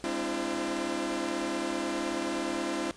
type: tone cluster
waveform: sawtooth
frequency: 205.4 / 264.3 / 300.4 / 338.9 / 519 Hz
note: G#3 / C4 / D4 / E4 / C5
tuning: -19 / +18 / +39 / +48 / -14 cents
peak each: -37 / -33 / -32 / -29 / -38 dBFS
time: 0.04-2.91 s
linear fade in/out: 0 ms
effects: pink hiss -53 dBFS RMS until 2.96 s + resampled to 22050 Hz